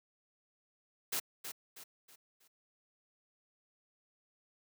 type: noise with echo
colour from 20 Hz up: white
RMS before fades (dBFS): -35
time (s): 1.12-1.2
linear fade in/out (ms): 10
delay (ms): 320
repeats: 4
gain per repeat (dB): -8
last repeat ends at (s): 2.48
effects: high-pass 150 Hz 12 dB/octave